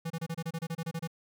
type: tone bursts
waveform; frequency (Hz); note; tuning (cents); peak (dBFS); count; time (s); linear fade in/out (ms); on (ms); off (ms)
square; 164.81; E3; 0; -33; 13; 0.05-1.075; 10; 53; 28
effects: none